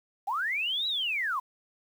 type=linear two-way sweep; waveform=sine; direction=up then down; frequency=728 to 3952 to 951 Hz; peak=-27 dBFS; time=0.27-1.4 s; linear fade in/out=10 ms; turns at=0.87 s; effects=9-bit